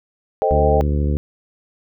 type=chord; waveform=sine; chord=A half-diminished seventh; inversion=none; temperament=equal; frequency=440 / 523.3 / 622.3 / 784 Hz; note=A4 / C5 / Eb5 / G5; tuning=0 / 0 / 0 / 0 cents; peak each=-20 dBFS; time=0.42-0.81 s; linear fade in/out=0 ms
type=harmonic tone; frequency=73 Hz; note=D2; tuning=10 cents flat; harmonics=1 / 2 / 3 / 4 / 5 / 6 / 7; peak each=-17 / -23 / -27 / -29 / -31 / -33 / -34 dBFS; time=0.51-1.17 s; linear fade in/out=0 ms
effects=none